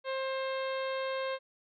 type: harmonic tone with a mistuned harmonic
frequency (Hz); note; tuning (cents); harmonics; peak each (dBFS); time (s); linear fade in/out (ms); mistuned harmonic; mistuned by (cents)
530; C5; +22; 1 / 2 / 3 / 4 / 5 / 6 / 7 / 8; -33 / -39 / -43 / -45 / -47 / -49 / -50 / -51; 0.04-1.39; 50; 6; +19
effects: none